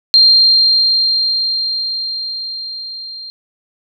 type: tone with level ramp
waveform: sine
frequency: 4186 Hz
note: C8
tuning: in tune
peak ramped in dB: -4 to -27 dBFS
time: 0.14-3.3 s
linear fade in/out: 0 ms
effects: none